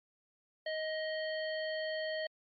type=harmonic tone; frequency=628 Hz; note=D#5; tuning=16 cents sharp; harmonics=1 / 3 / 5 / 7; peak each=-36 / -41 / -46 / -47 dBFS; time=0.66-2.27 s; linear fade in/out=5 ms; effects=Opus 48 kbps